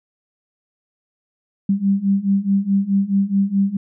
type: beating tone pair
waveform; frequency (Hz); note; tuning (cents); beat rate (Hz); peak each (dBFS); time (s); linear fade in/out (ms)
sine; 194.7 / 199.4; G3 / G3; -12 / +30; 4.7; -19 / -17; 1.69-3.77; 5
effects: none